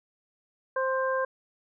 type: harmonic tone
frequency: 525 Hz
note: C5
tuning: 6 cents sharp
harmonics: 1 / 2 / 3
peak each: -27 / -30 / -32 dBFS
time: 0.76-1.25 s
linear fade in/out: 5 ms
effects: none